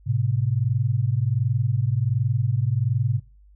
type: tone pair together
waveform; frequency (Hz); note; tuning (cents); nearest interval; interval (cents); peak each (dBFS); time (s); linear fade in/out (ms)
sine; 107.9 / 129.25; A2 / C3; -33 / -21; minor third; 312; -22; 0.06-3.2; 20
effects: noise-tail reverb RT60 0.3 s tail -22 dB re dry + added 50 Hz sine -49 dBFS peak until 3.55 s